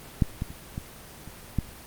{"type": "clicks", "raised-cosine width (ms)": 5, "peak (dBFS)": [-7, -16, -27, -19, -28, -11, -30], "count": 7, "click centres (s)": [0.222, 0.421, 0.505, 0.779, 1.276, 1.587, 1.69], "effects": ["pink hiss -45 dBFS RMS until 1.86 s", "Opus 24 kbps"]}